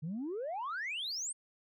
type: exponential sweep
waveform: sine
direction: up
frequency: 144.9 to 8860 Hz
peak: -34 dBFS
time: 0.02-1.33 s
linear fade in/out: 20 ms
effects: tanh soft clip ceiling -33 dBFS